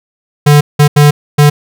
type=tone bursts at uneven times; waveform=square; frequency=146.83 Hz; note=D3; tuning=in tune; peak=-3 dBFS; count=4; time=0.46-0.61 / 0.79-0.88 / 0.96-1.11 / 1.38-1.5 s; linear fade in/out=10 ms; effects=none